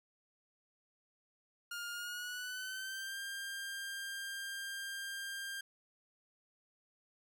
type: tone with pitch glide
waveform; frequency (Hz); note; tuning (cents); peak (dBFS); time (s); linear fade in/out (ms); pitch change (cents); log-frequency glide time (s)
sawtooth; 1414 to 1596.4; F6 to G6; +21 to +31; -37; 1.71-5.61; 5; +210; 1.92-3.19
effects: none